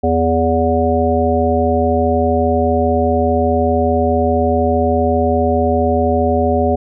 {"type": "harmonic tone with a mistuned harmonic", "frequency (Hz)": 82.41, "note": "E2", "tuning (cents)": 0, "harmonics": [1, 3, 5, 7, 9], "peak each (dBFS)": [-18, -18, -18, -18, -18], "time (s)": [0.03, 6.76], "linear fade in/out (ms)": 10, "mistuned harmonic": 9, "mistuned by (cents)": -29, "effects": []}